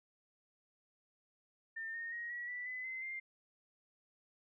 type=tone with pitch steps; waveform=sine; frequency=1803 / 1843 / 1883.9 / 1925.7 / 1968.5 / 2012 / 2057 / 2102 Hz; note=A6 / A#6 / A#6 / B6 / B6 / B6 / C7 / C7; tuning=+42 / -20 / +18 / -44 / -6 / +32 / -30 / +7 cents; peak=-40 dBFS; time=1.76-3.2 s; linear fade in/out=10 ms; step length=180 ms; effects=none